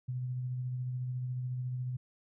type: tone with tremolo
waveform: sine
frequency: 126.1 Hz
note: B2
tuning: 36 cents sharp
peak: -32 dBFS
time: 0.08-1.97 s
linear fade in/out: 10 ms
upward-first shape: sine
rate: 14 Hz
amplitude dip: 25%
effects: none